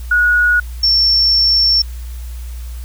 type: tone pair in turn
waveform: sine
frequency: 1455 / 5432 Hz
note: F#6 / F8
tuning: -29 / -49 cents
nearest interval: octave + major seventh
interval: 2280 cents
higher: second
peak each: -9 dBFS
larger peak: neither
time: 0.11-0.6 / 0.83-1.82 s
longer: second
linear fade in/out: 5 ms
effects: added 60 Hz sine -24 dBFS peak until 2.84 s + white hiss -42 dBFS RMS until 2.84 s